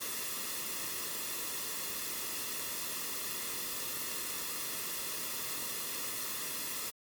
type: noise with comb filter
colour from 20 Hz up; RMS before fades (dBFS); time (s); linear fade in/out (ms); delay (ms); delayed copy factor
white; -38; 0-6.91; 20; 1.3; -0.6
effects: Opus 48 kbps